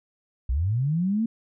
sine linear sweep, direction up, 55.3 to 233.1 Hz, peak -21 dBFS, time 0.49-1.26 s, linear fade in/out 5 ms, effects none

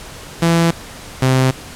sawtooth tone pair in turn, 167.5 / 130.4 Hz, E3 / C3, +28 / -5 cents, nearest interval major third, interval 433 cents, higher first, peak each -7 dBFS, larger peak neither, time 0.42-0.71 / 1.22-1.51 s, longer neither, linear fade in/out 5 ms, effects pink hiss -34 dBFS RMS until 1.75 s + low-pass 11000 Hz 12 dB/octave

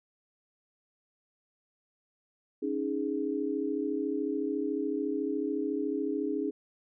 sine chord, C# suspended second, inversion none, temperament equal, 277.2 / 311.1 / 415.3 Hz, C#4 / D#4 / G#4, 0 / 0 / 0 cents, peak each -33 dBFS, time 2.62-6.51 s, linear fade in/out 10 ms, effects none

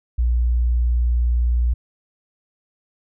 sine tone, 59.8 Hz, A#1, 45 cents sharp, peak -15 dBFS, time 0.18-1.74 s, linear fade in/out 10 ms, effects none

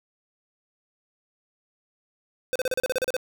square tone bursts, 512 Hz, C5, 38 cents flat, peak -23 dBFS, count 11, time 2.53-3.166 s, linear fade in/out 0 ms, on 26 ms, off 35 ms, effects none

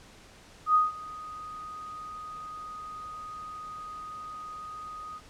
sine tone with ADSR envelope, 1244.5 Hz, D#6, in tune, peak -17 dBFS, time 0.66-5.21 s, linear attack 85 ms, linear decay 170 ms, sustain -21 dB, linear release 50 ms, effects pink hiss -53 dBFS RMS until 5.29 s + low-pass 8000 Hz 12 dB/octave

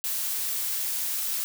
blue noise, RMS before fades -29 dBFS, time 0.04-1.44 s, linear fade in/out 0 ms, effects none

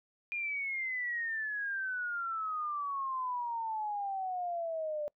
sine exponential sweep, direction down, 2432 to 587.3 Hz, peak -33 dBFS, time 0.32-5.08 s, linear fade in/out 0 ms, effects noise-tail reverb RT60 0.1 s tail -25 dB re dry

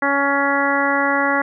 harmonic tone, 280 Hz, C#4, 18 cents sharp, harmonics 1 / 2 / 3 / 4 / 5 / 6 / 7, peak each -23 / -23 / -23 / -23 / -23 / -23 / -23 dBFS, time 0.02-1.42 s, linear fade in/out 5 ms, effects none

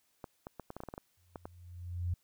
clicks, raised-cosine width 1 ms, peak -28 dBFS, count 12, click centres 0.242 / 0.469 / 0.597 / 0.704 / 0.766 / 0.804 / 0.836 / 0.887 / 0.939 / 0.979 / 1.358 / 1.455 s
sine tone with exponential growth, 88 Hz, F2, 14 cents sharp, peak -29 dBFS, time 1.17-2.14 s, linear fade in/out 5 ms, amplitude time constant 210 ms
effects white hiss -74 dBFS RMS until 2.23 s

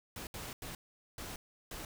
pink noise bursts at uneven times, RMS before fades -44 dBFS, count 5, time 0.16-0.27 / 0.34-0.53 / 0.62-0.75 / 1.18-1.36 / 1.71-1.85 s, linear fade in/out 2 ms, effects none

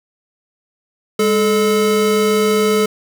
square tone pair together, 204.2 / 432.6 Hz, G#3 / A4, -29 / -29 cents, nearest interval octave + minor second, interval 1300 cents, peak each -19 / -14 dBFS, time 1.19-2.86 s, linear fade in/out 5 ms, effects none

